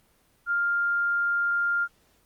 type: tone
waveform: sine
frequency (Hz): 1400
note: F6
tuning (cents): +4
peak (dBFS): -22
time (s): 0.46-1.88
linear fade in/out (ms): 50
effects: pink hiss -64 dBFS RMS until 2.25 s + Opus 24 kbps